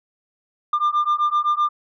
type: beating tone pair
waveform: sine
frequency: 1194 / 1201.8 Hz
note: D6 / D6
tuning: +28 / +40 cents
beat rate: 7.8 Hz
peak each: -18 dBFS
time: 0.73-1.69 s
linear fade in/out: 5 ms
effects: tanh soft clip ceiling -14 dBFS